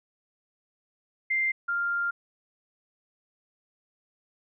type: tone pair in turn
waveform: sine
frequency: 2093 / 1396.9 Hz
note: C7 / F6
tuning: 0 / 0 cents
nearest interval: perfect fifth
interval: 700 cents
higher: first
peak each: -23 / -25 dBFS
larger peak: first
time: 1.3-1.52 / 1.68-2.11 s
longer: second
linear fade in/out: 10 ms
effects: none